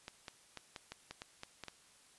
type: clicks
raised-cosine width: 0.2 ms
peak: -27 dBFS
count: 10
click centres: 0.081 / 0.282 / 0.573 / 0.762 / 0.92 / 1.11 / 1.219 / 1.434 / 1.637 / 1.683 s
effects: white hiss -64 dBFS RMS until 2.18 s + resampled to 24000 Hz

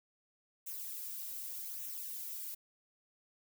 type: noise with flanger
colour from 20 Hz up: violet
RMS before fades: -43 dBFS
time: 0.66-2.55 s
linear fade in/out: 10 ms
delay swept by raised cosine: 0.21 to 2.31 ms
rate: 0.85 Hz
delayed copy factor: -0.6
effects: none

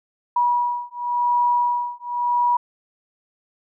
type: beating tone pair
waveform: sine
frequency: 967 / 967.92 Hz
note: B5 / B5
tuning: -37 / -35 cents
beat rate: 0.92 Hz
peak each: -21 dBFS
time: 0.36-2.57 s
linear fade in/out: 5 ms
effects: none

